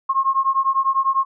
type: beating tone pair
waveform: sine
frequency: 1072 / 1082 Hz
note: C6 / C#6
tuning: +42 / -42 cents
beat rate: 10 Hz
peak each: -19 dBFS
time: 0.09-1.25 s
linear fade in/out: 10 ms
effects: none